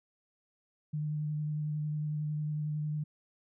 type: tone with vibrato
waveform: sine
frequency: 151.1 Hz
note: D3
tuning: 50 cents sharp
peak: -31 dBFS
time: 0.93-3.04 s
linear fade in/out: 10 ms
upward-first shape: sine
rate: 11 Hz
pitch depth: 15 cents each way
effects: none